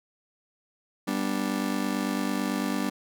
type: chord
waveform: 40% pulse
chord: G major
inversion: none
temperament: just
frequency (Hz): 196 / 245 / 294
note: G3 / B3 / D4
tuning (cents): 0 / -14 / +2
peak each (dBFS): -30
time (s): 1.07-2.9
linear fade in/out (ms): 10
effects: none